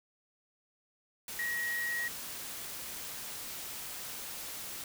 sine tone in noise, 1900 Hz, A#6, 33 cents sharp, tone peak -32 dBFS, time 1.39-2.08 s, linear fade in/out 2 ms, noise white, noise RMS -42 dBFS, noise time 1.28-4.84 s, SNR +7 dB, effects none

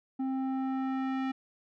square tone with low-pass filter sweep, 264.3 Hz, C4, 18 cents sharp, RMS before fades -32 dBFS, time 0.19-1.32 s, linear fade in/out 10 ms, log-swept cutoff 620 to 2400 Hz, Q 1, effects none

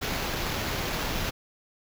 pink noise with sample-and-hold, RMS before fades -30 dBFS, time 0.01-1.31 s, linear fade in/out 20 ms, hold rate 8820 Hz, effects none

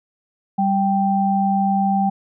sine tone pair together, 196 / 784 Hz, G3 / G5, 0 / 0 cents, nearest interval 2 octaves, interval 2400 cents, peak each -18 dBFS, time 0.58-2.1 s, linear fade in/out 10 ms, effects none

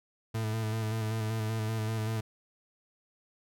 40% pulse tone with vibrato, 110.2 Hz, A2, 3 cents sharp, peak -29 dBFS, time 0.34-2.21 s, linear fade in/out 10 ms, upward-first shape square, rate 5.2 Hz, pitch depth 27 cents each way, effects none

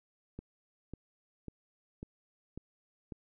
click train, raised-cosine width 3 ms, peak -29 dBFS, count 6, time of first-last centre 0.39-3.122 s, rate 1.83 Hz, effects none

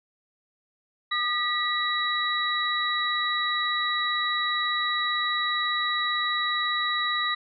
sine tone cluster, 1217 / 1941 / 3894 Hz, D#6 / B6 / B7, -39 / -31 / -25 cents, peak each -28 dBFS, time 1.11-7.35 s, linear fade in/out 10 ms, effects none

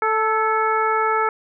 harmonic tone with a mistuned harmonic, 440 Hz, A4, in tune, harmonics 1 / 2 / 3 / 4 / 5, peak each -23 / -22 / -20 / -29 / -29 dBFS, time 0.02-1.29 s, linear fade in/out 2 ms, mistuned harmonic 4, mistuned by -49 cents, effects none

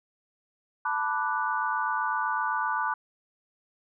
sine chord, B minor seventh, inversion third, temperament equal, 880 / 987.8 / 1174.7 / 1480 Hz, A5 / B5 / D6 / F#6, 0 / 0 / 0 / 0 cents, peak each -31 dBFS, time 0.85-2.94 s, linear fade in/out 5 ms, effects none

